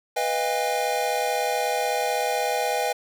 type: chord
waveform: square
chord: F half-diminished seventh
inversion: second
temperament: equal with one note detuned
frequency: 493.9 / 622.3 / 698.5 / 809.8 Hz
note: Cb5 / Eb5 / F5 / Ab5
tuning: 0 / 0 / 0 / -44 cents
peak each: -29 / -30 / -31 / -27 dBFS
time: 0.16-2.93 s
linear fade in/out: 10 ms
effects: none

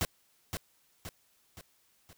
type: noise with echo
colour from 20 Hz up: pink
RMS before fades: -30 dBFS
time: 0.01-0.05 s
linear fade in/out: 0 ms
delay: 520 ms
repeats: 4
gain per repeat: -6 dB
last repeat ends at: 2.13 s
effects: white hiss -69 dBFS RMS until 2.17 s

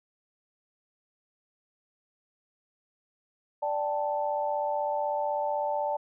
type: chord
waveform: sine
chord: D suspended fourth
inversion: none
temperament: equal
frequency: 587.3 / 784 / 880 Hz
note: D5 / G5 / A5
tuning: 0 / 0 / 0 cents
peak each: -30 / -34 / -30 dBFS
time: 3.62-5.97 s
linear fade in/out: 10 ms
effects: none

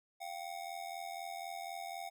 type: ring-modulated tone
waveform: square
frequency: 736 Hz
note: F#5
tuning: 9 cents flat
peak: -39 dBFS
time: 0.2-2.1 s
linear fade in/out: 20 ms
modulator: 42 Hz
effects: none

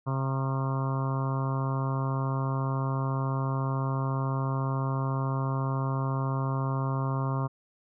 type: harmonic tone with a mistuned harmonic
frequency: 134 Hz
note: C3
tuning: 42 cents sharp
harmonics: 1 / 2 / 3 / 4 / 5 / 6 / 7 / 8 / 9 / 10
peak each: -27 / -37 / -41 / -42 / -41 / -48 / -39 / -38 / -41 / -48 dBFS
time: 0.06-7.48 s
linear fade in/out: 20 ms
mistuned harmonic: 10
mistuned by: +48 cents
effects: none

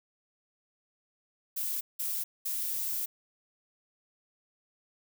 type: noise bursts at uneven times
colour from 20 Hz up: violet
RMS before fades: -33 dBFS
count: 3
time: 1.56-1.81 / 1.99-2.24 / 2.45-3.06 s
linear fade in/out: 10 ms
effects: none

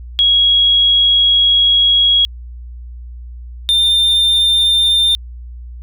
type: tone pair in turn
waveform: sine / triangle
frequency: 3313 / 3604 Hz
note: G#7 / A7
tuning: -5 / +41 cents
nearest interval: minor second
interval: 146 cents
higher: second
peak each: -8 dBFS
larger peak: neither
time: 0.19-2.25 / 3.69-5.15 s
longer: first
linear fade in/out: 0 ms
effects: added 60 Hz sine -28 dBFS peak until 5.82 s

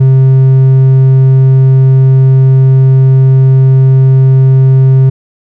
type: tone with hard clipping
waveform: sine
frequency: 132.4 Hz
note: C3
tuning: 21 cents sharp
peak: -3 dBFS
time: 0-5.1 s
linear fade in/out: 10 ms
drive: 3 dB
effects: none

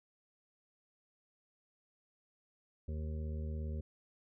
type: harmonic tone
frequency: 77.3 Hz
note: D#2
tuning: 11 cents flat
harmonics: 1 / 2 / 3 / 5 / 6 / 7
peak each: -37 / -47 / -48 / -53 / -56 / -56 dBFS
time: 2.88-3.81 s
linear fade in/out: 5 ms
effects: none

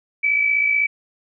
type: tone pair together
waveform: sine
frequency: 2293 / 2349 Hz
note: D7 / D7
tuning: -42 / 0 cents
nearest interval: unison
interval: 42 cents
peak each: -16 / -24 dBFS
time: 0.23-0.87 s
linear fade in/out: 10 ms
effects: none

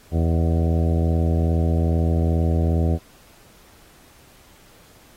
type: harmonic tone with a mistuned harmonic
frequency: 82.41 Hz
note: E2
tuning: in tune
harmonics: 1 / 2 / 3 / 4 / 5 / 6 / 7 / 8 / 9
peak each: -18 / -24 / -28 / -30 / -32 / -34 / -35 / -36 / -37 dBFS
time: 0.11-2.99 s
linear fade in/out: 50 ms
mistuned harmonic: 8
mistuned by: -51 cents
effects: pink hiss -52 dBFS RMS until 5.16 s + AAC 48 kbps

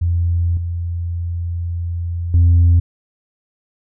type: tone with level steps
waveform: sine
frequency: 85.8 Hz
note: F2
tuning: 30 cents flat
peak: -13 / -19 / -6 dBFS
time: 0.01-2.8 s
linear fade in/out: 10 ms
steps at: 0.57 / 2.34 s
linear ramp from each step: 2 ms
effects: tanh soft clip ceiling -6 dBFS

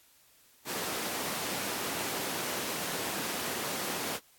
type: high-pass noise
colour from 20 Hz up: pink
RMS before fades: -35 dBFS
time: 0.65-4.2 s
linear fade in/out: 50 ms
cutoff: 240 Hz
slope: 12 dB/octave
effects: white hiss -62 dBFS RMS until 4.38 s + AAC 64 kbps

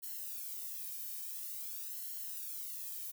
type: noise with flanger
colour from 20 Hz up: violet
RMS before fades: -43 dBFS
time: 0.02-3.12 s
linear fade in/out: 20 ms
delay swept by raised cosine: 0.82 to 1.48 ms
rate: 0.48 Hz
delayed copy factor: -1
effects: none

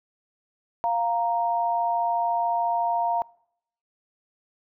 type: tone pair together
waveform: sine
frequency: 698.4 / 932.3 Hz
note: F5 / A#5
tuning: 0 / 0 cents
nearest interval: perfect fourth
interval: 500 cents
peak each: -24 dBFS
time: 0.84-3.22 s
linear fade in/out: 0 ms
effects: noise-tail reverb RT60 0.7 s tail -24 dB re dry

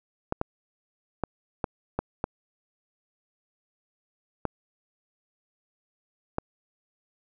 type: clicks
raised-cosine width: 1 ms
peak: -12 dBFS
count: 8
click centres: 0.324 / 0.414 / 1.237 / 1.642 / 1.99 / 2.241 / 4.453 / 6.384 s
effects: none

